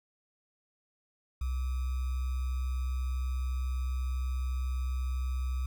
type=tone with sample-and-hold; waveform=sine; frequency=64 Hz; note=C2; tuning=38 cents flat; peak=-29 dBFS; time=1.41-5.66 s; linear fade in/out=5 ms; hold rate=1225 Hz; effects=none